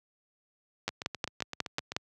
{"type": "two click trains", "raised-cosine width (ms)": 0.2, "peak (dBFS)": [-12, -19], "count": [7, 9], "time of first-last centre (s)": [[0.88, 1.965], [0.89, 1.92]], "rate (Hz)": [5.53, 7.77], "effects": ["high-pass 80 Hz 12 dB/octave"]}